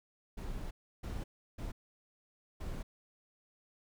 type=noise bursts at uneven times; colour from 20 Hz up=brown; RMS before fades=-40 dBFS; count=4; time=0.37-0.71 / 1.03-1.24 / 1.58-1.72 / 2.6-2.83 s; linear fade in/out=10 ms; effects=none